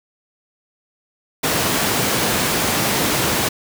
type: high-pass noise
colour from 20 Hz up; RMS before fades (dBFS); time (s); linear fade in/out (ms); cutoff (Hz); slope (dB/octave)
pink; -19; 1.43-3.49; 10; 130; 12
effects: none